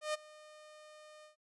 sawtooth tone with ADSR envelope, 610 Hz, D#5, 34 cents flat, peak -28 dBFS, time 0.01-1.36 s, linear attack 130 ms, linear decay 18 ms, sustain -22 dB, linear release 120 ms, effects noise-tail reverb RT60 0.2 s tail -25 dB re dry + resampled to 24000 Hz

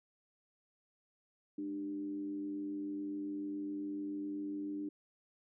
sine tone with frequency modulation, 298.8 Hz, D4, 30 cents sharp, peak -37 dBFS, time 1.58-4.89 s, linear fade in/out 5 ms, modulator 91.1 Hz, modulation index 0.42, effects none

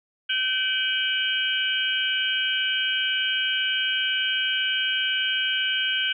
sine tone cluster, 1538 / 2327 / 2536 / 2937 / 3149 Hz, G6 / D7 / D#7 / F#7 / G7, -33 / -17 / +32 / -13 / +7 cents, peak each -27 / -31 / -35 / -26 / -28 dBFS, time 0.29-6.13 s, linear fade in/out 10 ms, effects none

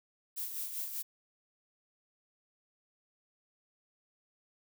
violet noise with tremolo, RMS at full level -37 dBFS, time 0.36-1.03 s, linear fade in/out 20 ms, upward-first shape sine, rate 5.1 Hz, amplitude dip 50%, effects none

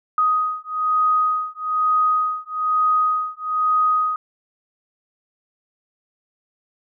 sine beating tone pair, 1250 / 1251.1 Hz, D#6 / D#6, +8 / +9 cents, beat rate 1.1 Hz, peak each -20 dBFS, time 0.18-4.16 s, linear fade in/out 2 ms, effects none

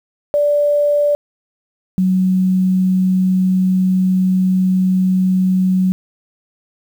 sine tone pair in turn, 584 / 186.14 Hz, D5 / F#3, -10 / +11 cents, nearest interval octave + minor sixth, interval 1979 cents, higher first, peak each -11 dBFS, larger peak neither, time 0.34-1.15 / 1.98-5.92 s, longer second, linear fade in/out 0 ms, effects 7-bit

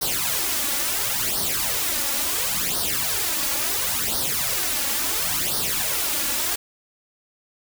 white noise with flanger, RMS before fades -24 dBFS, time 0.01-6.56 s, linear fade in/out 10 ms, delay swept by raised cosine 0.2 to 3.6 ms, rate 0.72 Hz, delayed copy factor +0.75, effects none

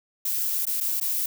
violet noise with dropouts, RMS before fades -26 dBFS, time 0.25-1.26 s, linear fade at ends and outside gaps 5 ms, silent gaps 0.654-0.667 / 0.804-0.808 / 1.001-1.011 s, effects none

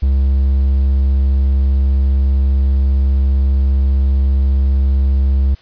triangle tone, 67.5 Hz, C#2, 45 cents flat, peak -8 dBFS, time 0.02-5.55 s, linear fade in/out 10 ms, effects white hiss -47 dBFS RMS until 5.61 s + resampled to 11025 Hz

